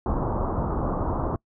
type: low-pass noise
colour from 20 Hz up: pink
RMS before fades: -26 dBFS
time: 0.06-1.36 s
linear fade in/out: 2 ms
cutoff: 1200 Hz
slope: 48 dB/octave
effects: noise-tail reverb RT60 0.1 s tail -24 dB re dry